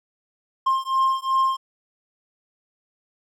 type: beating tone pair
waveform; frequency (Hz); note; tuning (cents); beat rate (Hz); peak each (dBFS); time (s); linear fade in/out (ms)
triangle; 1059 / 1061.7; C6 / C6; +21 / +25; 2.7; -20; 0.66-1.57; 10
effects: none